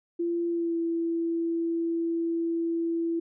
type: tone with pitch glide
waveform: sine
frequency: 341.5 to 333.7 Hz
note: F4 to E4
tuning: -39 to +21 cents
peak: -25 dBFS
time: 0.19-3.2 s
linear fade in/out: 10 ms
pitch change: -40 cents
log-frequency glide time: 0.48-0.77 s
effects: none